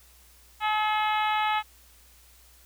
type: harmonic tone with a mistuned harmonic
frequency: 427.6 Hz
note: A4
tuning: 49 cents flat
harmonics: 2 / 3 / 4 / 5 / 6 / 7 / 8 / 9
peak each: -25 / -30 / -35 / -34 / -35 / -39 / -39 / -42 dBFS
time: 0.6-1.63 s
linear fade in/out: 50 ms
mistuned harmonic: 8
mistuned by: -30 cents
effects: added 60 Hz sine -57 dBFS peak until 2.65 s + white hiss -57 dBFS RMS until 2.65 s